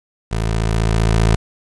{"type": "tone with level ramp", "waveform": "20% pulse", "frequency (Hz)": 55.2, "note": "A1", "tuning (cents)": 6, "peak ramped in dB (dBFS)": [-13, -6], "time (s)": [0.31, 1.36], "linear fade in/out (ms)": 10, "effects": ["resampled to 22050 Hz", "7-bit"]}